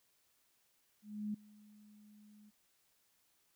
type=tone with ADSR envelope; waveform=sine; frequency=210 Hz; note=G#3; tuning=19 cents sharp; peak=-35 dBFS; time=1.02-2.51 s; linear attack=320 ms; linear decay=7 ms; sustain=-23 dB; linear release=25 ms; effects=white hiss -75 dBFS RMS until 3.55 s